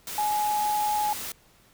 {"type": "tone in noise", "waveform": "sine", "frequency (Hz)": 840, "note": "G#5", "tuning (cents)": 19, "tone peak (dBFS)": -23, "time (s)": [0.18, 1.13], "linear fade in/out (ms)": 2, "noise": "white", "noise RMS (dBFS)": -35, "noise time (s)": [0.07, 1.32], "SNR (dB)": 9, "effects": ["pink hiss -59 dBFS RMS until 1.73 s"]}